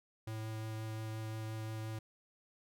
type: tone with vibrato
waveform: square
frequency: 110 Hz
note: A2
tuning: in tune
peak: -40 dBFS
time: 0.27-1.99 s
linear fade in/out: 5 ms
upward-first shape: triangle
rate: 5.7 Hz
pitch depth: 10 cents each way
effects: none